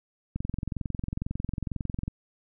click train, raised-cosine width 5 ms, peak -18 dBFS, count 39, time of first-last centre 0.36-2.079 s, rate 22.1 Hz, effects none

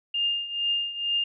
sine tone with tremolo, 2814 Hz, F7, 12 cents sharp, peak -21 dBFS, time 0.14-1.24 s, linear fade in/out 5 ms, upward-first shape triangle, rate 2.2 Hz, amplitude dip 80%, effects none

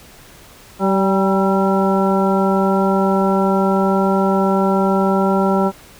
harmonic tone with a mistuned harmonic, 192.8 Hz, G3, 28 cents flat, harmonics 1 / 2 / 3 / 4 / 5 / 7, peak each -16 / -19 / -21 / -22 / -23 / -24 dBFS, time 0.79-5.72 s, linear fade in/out 50 ms, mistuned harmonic 4, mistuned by +40 cents, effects pink hiss -43 dBFS RMS until 5.99 s

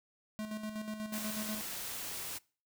square tone with tremolo, 214.8 Hz, A3, 41 cents flat, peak -37 dBFS, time 0.39-1.61 s, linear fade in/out 0 ms, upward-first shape square, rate 8.2 Hz, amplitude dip 50%
white noise, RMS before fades -41 dBFS, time 1.12-2.39 s, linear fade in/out 20 ms
effects noise-tail reverb RT60 0.4 s tail -24 dB re dry

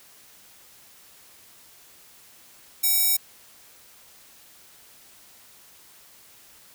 square tone with high-pass filter, 764 Hz, G5, 45 cents flat, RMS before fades -21 dBFS, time 2.83-3.17 s, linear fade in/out 10 ms, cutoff 10000 Hz, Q 0.5, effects white hiss -52 dBFS RMS until 6.74 s

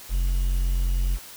triangle tone with quantisation, 44.61 Hz, F1, 38 cents sharp, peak -18 dBFS, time 0.09-1.19 s, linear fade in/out 50 ms, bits 8, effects white hiss -43 dBFS RMS until 1.36 s

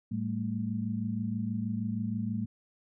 sine tone cluster, 109.3 / 196.6 / 222.9 Hz, A2 / G3 / A3, -11 / +5 / +23 cents, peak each -35 / -35 / -33 dBFS, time 0.11-2.46 s, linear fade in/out 10 ms, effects none

